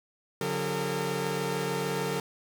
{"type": "tone cluster", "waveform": "sawtooth", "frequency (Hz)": [143, 181.5, 409.1, 455.8], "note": ["D3", "F#3", "G#4", "A#4"], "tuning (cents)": [-46, -33, -26, -39], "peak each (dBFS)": [-31, -31, -32, -28], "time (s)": [0.41, 2.2], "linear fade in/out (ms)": 2, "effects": []}